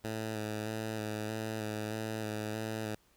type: tone with vibrato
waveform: 10% pulse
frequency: 108.7 Hz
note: A2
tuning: 21 cents flat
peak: -27 dBFS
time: 0.04-2.95 s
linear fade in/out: 5 ms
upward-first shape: square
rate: 1.6 Hz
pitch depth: 23 cents each way
effects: pink hiss -68 dBFS RMS until 3.16 s